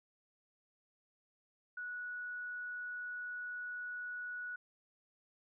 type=tone; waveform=sine; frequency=1468 Hz; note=F#6; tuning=14 cents flat; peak=-40 dBFS; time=1.77-4.56 s; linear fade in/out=5 ms; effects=none